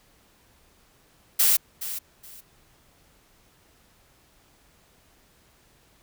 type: noise with echo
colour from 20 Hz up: blue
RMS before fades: -19 dBFS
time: 1.39-1.57 s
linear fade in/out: 10 ms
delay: 420 ms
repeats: 2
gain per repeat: -13 dB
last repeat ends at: 2.41 s
effects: pink hiss -60 dBFS RMS until 6.02 s